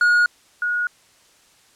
triangle / sine tone pair in turn, 1442 / 1447.7 Hz, F#6 / F#6, -45 / -38 cents, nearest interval unison, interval 7 cents, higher second, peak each -11 / -19 dBFS, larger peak first, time 0.01-0.26 / 0.62-0.87 s, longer neither, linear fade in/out 2 ms, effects white hiss -55 dBFS RMS until 1.75 s + low-pass 9000 Hz 12 dB/octave

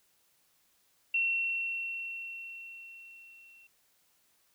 sine tone with level ramp, 2718 Hz, F7, 48 cents flat, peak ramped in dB -25 to -55 dBFS, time 1.14-3.67 s, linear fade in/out 5 ms, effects white hiss -70 dBFS RMS until 4.54 s

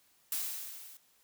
blue noise with level ramp, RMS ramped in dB -33 to -53 dBFS, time 0.32-0.97 s, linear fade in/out 2 ms, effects white hiss -68 dBFS RMS until 1.23 s

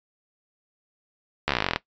slowing click train, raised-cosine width 0.3 ms, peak -6 dBFS, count 16, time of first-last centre 1.48-1.761 s, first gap 13 ms, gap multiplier 1.05, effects noise-tail reverb RT60 0.1 s tail -17 dB re dry + resampled to 16000 Hz

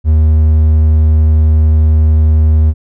triangle tone, 77.78 Hz, D#2, in tune, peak -3 dBFS, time 0.04-2.74 s, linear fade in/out 50 ms, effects none

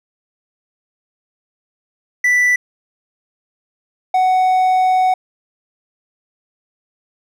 triangle tone pair in turn, 1975.5 / 744 Hz, B6 / F#5, 0 / +9 cents, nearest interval octave + perfect fourth, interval 1691 cents, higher first, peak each -9 dBFS, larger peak neither, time 2.24-2.56 / 4.14-5.14 s, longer second, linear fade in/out 5 ms, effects none

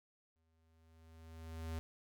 square tone with exponential growth, 81.1 Hz, E2, 28 cents flat, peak -39 dBFS, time 0.36-1.79 s, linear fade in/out 0 ms, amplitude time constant 310 ms, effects none

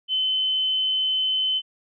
sine tone, 3051 Hz, G7, 48 cents flat, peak -20 dBFS, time 0.08-1.62 s, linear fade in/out 50 ms, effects none

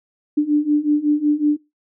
sine beating tone pair, 293.7 / 299.1 Hz, D4 / D4, 0 / +32 cents, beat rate 5.4 Hz, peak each -18 / -16 dBFS, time 0.37-1.57 s, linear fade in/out 10 ms, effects noise-tail reverb RT60 0.2 s tail -20 dB re dry

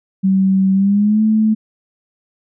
sine tone with pitch glide, 191.5 to 217.4 Hz, G3 to A3, -40 to -21 cents, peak -10 dBFS, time 0.23-1.55 s, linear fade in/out 20 ms, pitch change +219 cents, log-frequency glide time 0.73-1.22 s, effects none

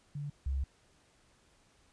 sine tone pair in turn, 144.8 / 67.57 Hz, D3 / C#2, -24 / -44 cents, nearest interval octave + minor second, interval 1320 cents, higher first, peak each -36 / -30 dBFS, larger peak second, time 0.15-0.3 / 0.46-0.64 s, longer second, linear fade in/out 5 ms, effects pink hiss -67 dBFS RMS until 1.92 s + resampled to 22050 Hz

